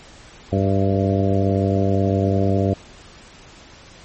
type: harmonic tone with a mistuned harmonic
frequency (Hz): 98.2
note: G2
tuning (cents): +4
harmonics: 1 / 2 / 3 / 4 / 5 / 6 / 7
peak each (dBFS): -19 / -22 / -24 / -25 / -26 / -27 / -27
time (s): 0.52-2.74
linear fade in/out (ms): 5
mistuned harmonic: 7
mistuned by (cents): -27
effects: pink hiss -44 dBFS RMS until 4.04 s + MP3 32 kbps